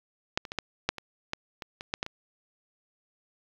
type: clicks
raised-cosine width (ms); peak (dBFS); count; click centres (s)
0.2; -7 / -22 / -18 / -10 / -6 / -20 / -12 / -19 / -20 / -10 / -12 / -19; 12; 0.375 / 0.452 / 0.519 / 0.587 / 0.89 / 0.983 / 1.334 / 1.622 / 1.809 / 1.939 / 2.029 / 2.064
effects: low-pass 5000 Hz 12 dB/octave + 8-bit